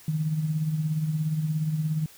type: tone with tremolo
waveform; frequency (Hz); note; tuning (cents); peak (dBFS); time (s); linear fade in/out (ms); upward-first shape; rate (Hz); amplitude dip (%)
sine; 155.56; D#3; 0; -21; 0.08-2.06; 2; triangle; 17; 60
effects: white hiss -51 dBFS RMS until 2.17 s